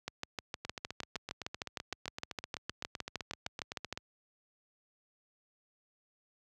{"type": "two click trains", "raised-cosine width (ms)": 0.2, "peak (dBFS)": [-22, -19], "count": [27, 26], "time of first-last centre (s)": [[0.65, 3.975], [0.08, 3.926]], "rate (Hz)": [7.82, 6.5], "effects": ["high-pass 60 Hz 12 dB/octave"]}